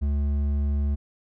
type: tone with hard clipping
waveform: triangle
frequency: 71.7 Hz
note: D2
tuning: 41 cents flat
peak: -23 dBFS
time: 0.01-0.96 s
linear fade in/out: 20 ms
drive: 10 dB
effects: none